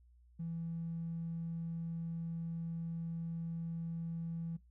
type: tone with tanh clipping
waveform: triangle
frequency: 166.2 Hz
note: E3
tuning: 15 cents sharp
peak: -37 dBFS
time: 0.39-4.57 s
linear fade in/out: 10 ms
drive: 1 dB
effects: noise-tail reverb RT60 0.2 s tail -21 dB re dry + added 60 Hz sine -61 dBFS peak until 4.7 s